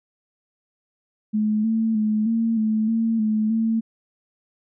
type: tone with pitch steps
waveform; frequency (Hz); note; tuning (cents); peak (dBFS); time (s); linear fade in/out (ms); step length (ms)
sine; 213.6 / 223.6 / 214.4 / 227.5 / 217.5 / 226.4 / 215.8 / 224.6; G#3 / A3 / A3 / A#3 / A3 / A3 / A3 / A3; +49 / +28 / -45 / -42 / -20 / +50 / -33 / +36; -18; 1.33-3.81; 20; 310
effects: none